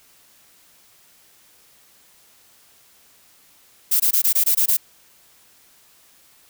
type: noise bursts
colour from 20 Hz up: violet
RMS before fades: -17 dBFS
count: 8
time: 3.91-4.77 s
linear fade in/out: 10 ms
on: 90 ms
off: 20 ms
effects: white hiss -54 dBFS RMS until 6.49 s